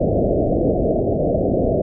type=low-pass noise; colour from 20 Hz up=white; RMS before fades=-18 dBFS; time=0-1.82 s; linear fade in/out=10 ms; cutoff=680 Hz; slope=96 dB/octave; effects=none